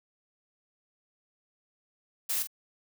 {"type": "noise with echo", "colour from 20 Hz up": "blue", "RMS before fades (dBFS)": -30, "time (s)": [2.29, 2.43], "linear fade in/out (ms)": 10, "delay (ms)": 43, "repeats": 1, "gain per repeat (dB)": -9, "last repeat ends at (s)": 2.473, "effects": []}